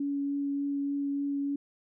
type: tone with vibrato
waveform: sine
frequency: 281.9 Hz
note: C#4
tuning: 29 cents sharp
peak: -28 dBFS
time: 0-1.56 s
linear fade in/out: 5 ms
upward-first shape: triangle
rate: 3.4 Hz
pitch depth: 9 cents each way
effects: none